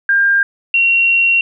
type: tone pair in turn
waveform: sine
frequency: 1602 / 2741 Hz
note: G6 / F7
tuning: +37 / -33 cents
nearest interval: major sixth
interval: 930 cents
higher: second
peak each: -9 dBFS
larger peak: neither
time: 0.09-0.43 / 0.74-1.41 s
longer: second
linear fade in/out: 2 ms
effects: none